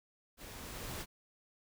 pink noise with level ramp, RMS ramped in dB -50 to -41 dBFS, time 0.37-1.06 s, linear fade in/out 50 ms, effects none

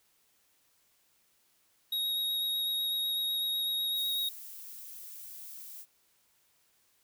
square tone with vibrato, 3776 Hz, A#7, 22 cents sharp, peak -30 dBFS, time 1.92-4.29 s, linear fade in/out 5 ms, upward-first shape sine, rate 8 Hz, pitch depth 11 cents each way
violet noise, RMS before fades -46 dBFS, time 3.94-5.86 s, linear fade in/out 50 ms
effects white hiss -70 dBFS RMS until 7.03 s

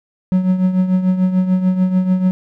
triangle tone with tremolo, 185 Hz, F#3, in tune, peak -7 dBFS, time 0.32-2.31 s, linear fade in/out 0 ms, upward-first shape triangle, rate 6.8 Hz, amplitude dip 70%, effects none

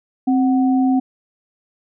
sine tone pair together, 262.4 / 742.2 Hz, C4 / F#5, +5 / +5 cents, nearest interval octave + tritone, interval 1800 cents, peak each -13 / -23 dBFS, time 0.27-1 s, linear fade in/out 10 ms, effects none

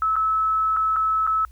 sine tone with dropouts, 1300 Hz, E6, 24 cents flat, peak -18 dBFS, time 0.02-1.45 s, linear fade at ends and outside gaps 1 ms, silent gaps 0.157-0.164 / 0.765-0.769 / 0.961-0.965 / 1.267-1.274 s, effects added 60 Hz sine -43 dBFS peak until 1.51 s + white hiss -62 dBFS RMS until 1.51 s

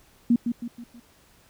sine tone with echo, 237.2 Hz, A#3, 30 cents sharp, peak -15 dBFS, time 0.3-0.36 s, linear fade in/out 5 ms, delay 160 ms, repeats 4, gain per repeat -7 dB, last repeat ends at 1 s, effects pink hiss -58 dBFS RMS until 1.49 s

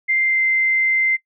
sine tone with pitch glide, 2093 to 2080 Hz, C7 to C7, 0 to -11 cents, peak -15 dBFS, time 0.08-1.17 s, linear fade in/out 20 ms, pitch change -11 cents, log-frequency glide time 0.25-0.42 s, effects noise-tail reverb RT60 0.1 s tail -21 dB re dry

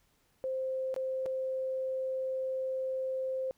sine tone with dropouts, 523.3 Hz, C5, in tune, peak -31 dBFS, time 0.44-3.51 s, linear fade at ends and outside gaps 0 ms, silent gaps 0.942-0.963 / 1.258-1.262 s, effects pink hiss -71 dBFS RMS until 3.57 s

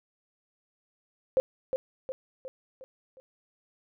sine tone with echo, 523.3 Hz, C5, in tune, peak -19 dBFS, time 1.37-1.4 s, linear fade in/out 0 ms, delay 360 ms, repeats 5, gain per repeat -6 dB, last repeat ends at 3.2 s, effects none

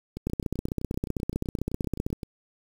two click trains, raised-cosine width 3 ms, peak -14 / -22 dBFS, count 30 / 17, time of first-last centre 0.27-2.129 / 0.17-2.232 s, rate 15.6 / 7.76 Hz, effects 7-bit

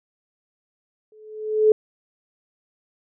sine tone with exponential growth, 430.8 Hz, A4, 37 cents flat, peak -9 dBFS, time 1.12-1.72 s, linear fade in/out 2 ms, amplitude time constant 130 ms, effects none

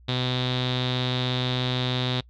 sawtooth tone with low-pass filter, 126.3 Hz, B2, 39 cents sharp, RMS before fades -26 dBFS, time 0.08-2.21 s, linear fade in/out 10 ms, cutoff 3700 Hz, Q 9.8, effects noise-tail reverb RT60 0.1 s tail -24 dB re dry + added 60 Hz sine -49 dBFS peak until 2.29 s

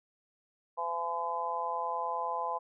harmonic tone, 169.4 Hz, E3, 48 cents sharp, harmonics 3 / 4 / 5 / 6, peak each -40 / -39 / -36 / -34 dBFS, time 0.77-2.59 s, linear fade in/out 20 ms, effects none

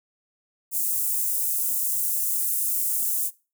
white high-pass noise, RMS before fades -25 dBFS, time 0.71-3.31 s, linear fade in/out 50 ms, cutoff 8100 Hz, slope 24 dB/octave, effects noise-tail reverb RT60 0.3 s tail -20 dB re dry

